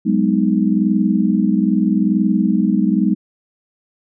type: chord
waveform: sine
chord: G# minor seventh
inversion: third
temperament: just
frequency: 186.89 / 207.7 / 249.2 / 311.5 Hz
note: F#3 / G#3 / B3 / D#4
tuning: +18 / 0 / +16 / +2 cents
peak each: -18 / -16 / -20 / -20 dBFS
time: 0.05-3.15 s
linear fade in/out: 20 ms
effects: none